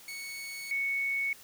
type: tone pair in turn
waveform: sawtooth / sine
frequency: 2217 / 2217 Hz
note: C#7 / C#7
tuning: 0 / 0 cents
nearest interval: unison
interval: 0 cents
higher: neither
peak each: -35 / -28 dBFS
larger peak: second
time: 0.08-0.71 / 0.71-1.33 s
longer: first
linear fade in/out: 2 ms
effects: white hiss -53 dBFS RMS until 1.43 s